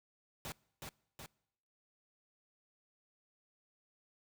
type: noise with echo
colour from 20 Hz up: pink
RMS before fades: -43 dBFS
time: 0.45-0.52 s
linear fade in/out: 0 ms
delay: 370 ms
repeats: 2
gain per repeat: -3 dB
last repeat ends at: 1.26 s
effects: noise-tail reverb RT60 0.8 s tail -25 dB re dry + high-pass 60 Hz 12 dB/octave